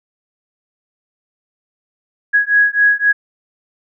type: beating tone pair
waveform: sine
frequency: 1661.2 / 1665 Hz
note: G#6 / G#6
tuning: 0 / +4 cents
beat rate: 3.8 Hz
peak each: -13 dBFS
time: 2.33-3.13 s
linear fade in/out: 20 ms
effects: none